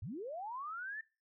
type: linear sweep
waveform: sine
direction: up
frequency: 73.42 to 1805 Hz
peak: -40 dBFS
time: 0.02-1.01 s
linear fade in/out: 5 ms
effects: noise-tail reverb RT60 0.3 s tail -21 dB re dry